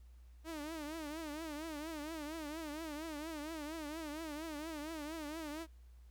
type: tone with vibrato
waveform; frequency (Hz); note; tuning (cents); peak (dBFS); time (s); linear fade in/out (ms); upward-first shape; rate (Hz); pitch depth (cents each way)
sawtooth; 309.6; D#4; -9; -38; 0.44-5.67; 50; triangle; 4.3; 140
effects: added 60 Hz sine -55 dBFS peak until 6.1 s + pink hiss -75 dBFS RMS until 6.1 s